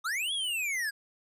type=linear two-way sweep; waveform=square; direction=up then down; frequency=1174.7 to 3399 to 1599 Hz; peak=-30 dBFS; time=0.04-0.91 s; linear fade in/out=20 ms; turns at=0.33 s; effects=resampled to 32000 Hz